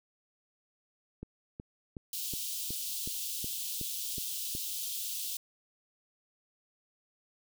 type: click train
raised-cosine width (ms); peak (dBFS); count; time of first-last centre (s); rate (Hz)
3; -28; 10; 1.23-4.551; 2.71
type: high-pass noise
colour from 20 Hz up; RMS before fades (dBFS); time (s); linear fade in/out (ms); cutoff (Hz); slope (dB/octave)
white; -37; 2.13-5.37; 2; 2900; 48
effects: none